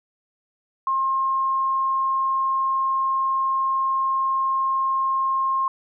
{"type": "tone", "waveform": "sine", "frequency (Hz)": 1067, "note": "C6", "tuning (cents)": 34, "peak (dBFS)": -19, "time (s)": [0.87, 5.68], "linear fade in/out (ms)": 2, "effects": []}